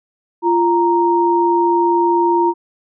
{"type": "tone pair together", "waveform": "sine", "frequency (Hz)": [345.6, 932.3], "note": ["F4", "A#5"], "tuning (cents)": [-18, 0], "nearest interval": "octave + perfect fourth", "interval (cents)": 1718, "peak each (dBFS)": -14, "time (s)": [0.42, 2.54], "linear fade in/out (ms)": 50, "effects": []}